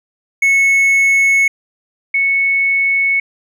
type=tone pair in turn; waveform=triangle / sine; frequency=2200 / 2208 Hz; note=C#7 / C#7; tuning=-14 / -7 cents; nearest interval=unison; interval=7 cents; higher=second; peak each=-7 / -11 dBFS; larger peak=first; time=0.42-1.48 / 2.14-3.2 s; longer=neither; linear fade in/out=5 ms; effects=none